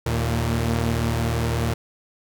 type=tone cluster; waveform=sawtooth; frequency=77.7 / 116.2 / 227 Hz; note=D#2 / A#2 / A#3; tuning=-2 / -5 / -46 cents; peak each=-21 / -19 / -28 dBFS; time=0.06-1.74 s; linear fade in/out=5 ms; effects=none